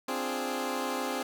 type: chord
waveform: 15% pulse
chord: D half-diminished seventh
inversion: third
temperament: equal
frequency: 261.6 / 293.7 / 349.2 / 415.3 Hz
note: C4 / D4 / F4 / Ab4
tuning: 0 / 0 / 0 / 0 cents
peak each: -27 / -33 / -33 / -30 dBFS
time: 0.08-1.23 s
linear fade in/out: 5 ms
effects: none